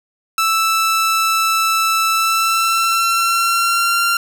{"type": "tone with pitch glide", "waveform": "sawtooth", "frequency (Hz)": [1320, 1380.8], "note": ["E6", "F6"], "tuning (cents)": [2, -20], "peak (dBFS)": -10, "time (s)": [0.38, 4.17], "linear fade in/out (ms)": 2, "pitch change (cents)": 78, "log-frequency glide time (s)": [2.11, 4.03], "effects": []}